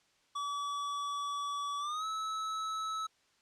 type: tone with pitch glide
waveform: square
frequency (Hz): 1145 to 1300.2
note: D6 to E6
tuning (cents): -44 to -24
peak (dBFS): -35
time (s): 0.35-3.07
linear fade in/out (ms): 10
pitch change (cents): +220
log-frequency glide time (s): 1.79-2.06
effects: white hiss -70 dBFS RMS until 3.41 s + low-pass 6000 Hz 12 dB/octave